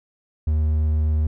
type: tone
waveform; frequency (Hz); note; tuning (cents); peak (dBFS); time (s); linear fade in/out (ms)
triangle; 77; D#2; -17; -15; 0.47-1.27; 5
effects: none